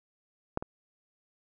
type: clicks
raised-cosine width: 1 ms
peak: -14 / -23 dBFS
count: 2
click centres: 0.574 / 0.625 s
effects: none